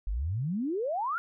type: exponential sweep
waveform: sine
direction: up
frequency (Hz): 44.21 to 1449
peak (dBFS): -28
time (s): 0.07-1.18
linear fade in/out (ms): 0
effects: none